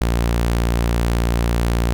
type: tone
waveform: sawtooth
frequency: 58.27 Hz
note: A#1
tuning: in tune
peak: -12 dBFS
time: 0.01-1.93 s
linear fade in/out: 0 ms
effects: none